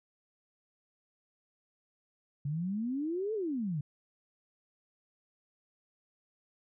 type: exponential two-way sweep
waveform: sine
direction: up then down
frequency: 138.2 to 450.8 to 138.2 Hz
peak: -31 dBFS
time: 2.45-3.81 s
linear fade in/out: 5 ms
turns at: 3.34 s
effects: none